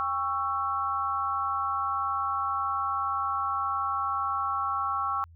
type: chord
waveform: sine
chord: C# diminished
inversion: second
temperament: just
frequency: 798.3 / 1108.7 / 1330.5 Hz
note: G5 / C#6 / E6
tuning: +31 / 0 / +16 cents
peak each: -34 / -29 / -30 dBFS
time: 0-5.24 s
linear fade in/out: 0 ms
effects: added 83 Hz sine -49 dBFS peak until 5.35 s